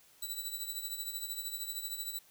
10% pulse tone with tremolo, 3951 Hz, B7, in tune, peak -27 dBFS, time 0.22-2.19 s, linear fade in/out 5 ms, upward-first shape triangle, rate 13 Hz, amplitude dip 70%, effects white hiss -63 dBFS RMS until 2.3 s

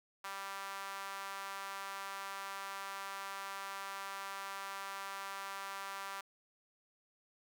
sawtooth tone with high-pass filter, 196 Hz, G3, in tune, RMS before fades -44 dBFS, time 0.24-6.21 s, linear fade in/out 5 ms, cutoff 1100 Hz, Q 2.1, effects none

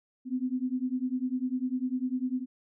sine beating tone pair, 249.9 / 259.9 Hz, B3 / C4, +21 / -11 cents, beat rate 10 Hz, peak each -31 / -31 dBFS, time 0.25-2.46 s, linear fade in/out 50 ms, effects none

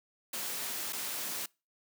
white noise with dropouts, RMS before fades -37 dBFS, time 0.33-1.46 s, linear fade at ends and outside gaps 5 ms, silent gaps 0.925-0.93 s, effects noise-tail reverb RT60 0.3 s tail -26 dB re dry + high-pass 150 Hz 12 dB/octave

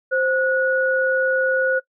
sine tone pair together, 523.3 / 1461.4 Hz, C5 / F#6, 0 / -22 cents, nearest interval octave + tritone, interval 1778 cents, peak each -19 / -20 dBFS, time 0.11-1.8 s, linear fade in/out 20 ms, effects noise-tail reverb RT60 0.1 s tail -20 dB re dry

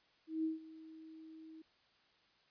sine tone with ADSR envelope, 318.9 Hz, D#4, 43 cents sharp, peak -32 dBFS, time 0.27-1.62 s, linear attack 170 ms, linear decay 150 ms, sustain -19 dB, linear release 5 ms, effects white hiss -71 dBFS RMS until 2.5 s + resampled to 11025 Hz

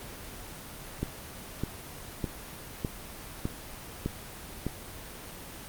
click train, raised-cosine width 3 ms, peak -16 dBFS, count 7, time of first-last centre 1.03-4.666 s, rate 1.65 Hz, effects pink hiss -43 dBFS RMS until 5.68 s + Opus 24 kbps

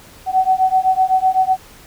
sine beating tone pair, 749 / 756.9 Hz, F#5 / F#5, +21 / +39 cents, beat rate 7.9 Hz, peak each -15 dBFS, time 0.26-1.57 s, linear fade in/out 50 ms, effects pink hiss -43 dBFS RMS until 1.86 s

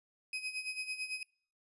35% pulse tone with tremolo, 2522 Hz, D#7, 23 cents sharp, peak -33 dBFS, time 0.33-1.23 s, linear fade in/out 2 ms, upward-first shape sine, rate 9 Hz, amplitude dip 70%, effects noise-tail reverb RT60 0.5 s tail -26 dB re dry + resampled to 24000 Hz

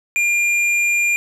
sine tone with hard clipping, 2400 Hz, D7, 37 cents sharp, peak -16 dBFS, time 0.16-1.16 s, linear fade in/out 0 ms, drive 7 dB, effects none

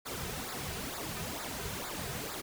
pink noise with flanger, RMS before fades -39 dBFS, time 0.05-2.42 s, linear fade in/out 20 ms, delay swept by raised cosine 0.33 to 3.63 ms, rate 2.2 Hz, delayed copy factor -0.75, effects none

